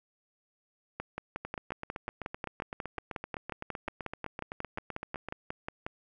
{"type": "two click trains", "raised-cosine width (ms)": 0.5, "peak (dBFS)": [-22, -20], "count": [31, 28], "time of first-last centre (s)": [[1.45, 5.286], [1, 5.865]], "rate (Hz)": [7.82, 5.55], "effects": []}